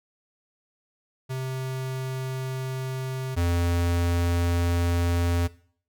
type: tone pair in turn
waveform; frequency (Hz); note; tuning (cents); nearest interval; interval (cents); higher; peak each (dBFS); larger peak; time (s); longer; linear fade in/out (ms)
square; 130.81 / 86.24; C3 / F2; 0 / -21; perfect fifth; 721; first; -29 / -22; second; 1.29-3.36 / 3.36-5.48; second; 20
effects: noise-tail reverb RT60 0.5 s tail -18 dB re dry